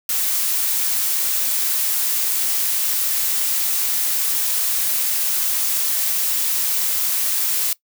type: noise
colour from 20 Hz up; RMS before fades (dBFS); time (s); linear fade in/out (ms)
blue; -20; 0.09-7.73; 2
effects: noise-tail reverb RT60 0.1 s tail -20 dB re dry